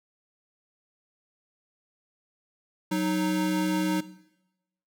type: tone pair together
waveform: square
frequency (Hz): 185 / 310.3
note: F#3 / D#4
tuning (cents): 0 / -5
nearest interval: major sixth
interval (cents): 895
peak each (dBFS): -28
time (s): 2.91-4.01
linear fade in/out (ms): 10
effects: noise-tail reverb RT60 0.9 s tail -17 dB re dry